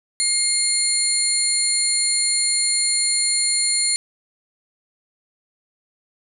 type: tone cluster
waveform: sine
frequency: 2126 / 4249 / 7160 / 9510 Hz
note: C7 / C8 / A8 / D9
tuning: +27 / +26 / +29 / +21 cents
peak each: -28 / -22 / -25 / -20 dBFS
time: 0.2-3.96 s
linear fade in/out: 0 ms
effects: none